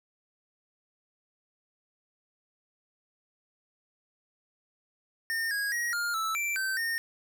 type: tone with pitch steps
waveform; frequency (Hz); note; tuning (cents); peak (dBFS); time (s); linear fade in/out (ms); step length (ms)
square; 1821 / 1646 / 1894 / 1410 / 1315 / 2345 / 1547 / 1835; A#6 / G#6 / A#6 / F6 / E6 / D7 / G6 / A#6; -41 / -16 / +27 / +16 / -5 / -3 / -23 / -28; -29; 5.3-6.98; 0; 210
effects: none